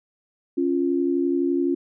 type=tone pair together; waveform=sine; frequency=276.1 / 347.9 Hz; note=C#4 / F4; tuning=-7 / -7 cents; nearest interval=major third; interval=400 cents; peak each=-22 dBFS; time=0.57-1.75 s; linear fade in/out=10 ms; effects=none